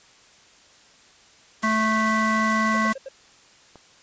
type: noise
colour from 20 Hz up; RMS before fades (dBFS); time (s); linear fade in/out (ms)
white; -34; 1.62-2.94; 10
type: harmonic tone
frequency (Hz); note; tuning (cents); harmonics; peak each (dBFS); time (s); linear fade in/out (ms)
219.1; A3; -7; 1 / 3 / 5 / 7 / 9; -23 / -31 / -23 / -30 / -26; 1.63-2.93; 10
type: tone bursts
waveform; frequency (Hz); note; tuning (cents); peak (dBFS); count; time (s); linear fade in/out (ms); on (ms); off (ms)
triangle; 537; C5; +45; -30; 4; 2.74-3.087; 5; 29; 77
type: click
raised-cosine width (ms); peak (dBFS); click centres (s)
1; -31; 3.757
effects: white hiss -53 dBFS RMS until 4.02 s + resampled to 16000 Hz